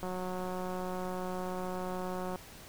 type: click train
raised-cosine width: 1 ms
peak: -25 dBFS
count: 427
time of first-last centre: 0.03-2.358 s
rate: 183 Hz
effects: pink hiss -51 dBFS RMS until 2.68 s